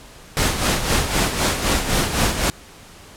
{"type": "noise with tremolo", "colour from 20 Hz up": "pink", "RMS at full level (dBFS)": -17, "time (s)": [0.37, 2.5], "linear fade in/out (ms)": 0, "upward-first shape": "sine", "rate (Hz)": 3.9, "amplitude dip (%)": 60, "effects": ["pink hiss -43 dBFS RMS until 3.16 s", "low-pass 11000 Hz 12 dB/octave"]}